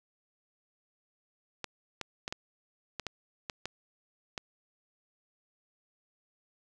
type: clicks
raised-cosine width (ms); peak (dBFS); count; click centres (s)
0.2; -18; 9; 1.643 / 2.013 / 2.279 / 2.325 / 2.997 / 3.067 / 3.498 / 3.656 / 4.378
effects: none